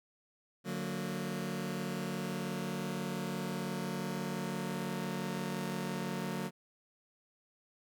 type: chord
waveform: sawtooth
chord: D augmented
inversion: none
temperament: just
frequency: 146.83 / 183.54 / 229.4 Hz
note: D3 / F#3 / A#3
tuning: 0 / -14 / -28 cents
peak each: -38 / -34 / -36 dBFS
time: 0.64-6.51 s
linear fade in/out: 50 ms
effects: none